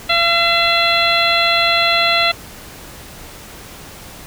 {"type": "harmonic tone with a mistuned harmonic", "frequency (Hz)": 680, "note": "F5", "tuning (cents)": -46, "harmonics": [1, 2, 3, 4, 5, 6], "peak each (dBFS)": [-19, -19, -19, -19, -19, -19], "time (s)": [0.09, 2.32], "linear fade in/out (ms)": 10, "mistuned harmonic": 4, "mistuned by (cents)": -25, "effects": ["pink hiss -36 dBFS RMS until 4.26 s"]}